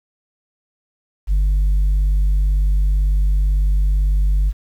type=tone; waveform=sine; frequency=49 Hz; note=G1; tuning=in tune; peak=-10 dBFS; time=1.27-4.53 s; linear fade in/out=50 ms; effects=tanh soft clip ceiling -12 dBFS + 8-bit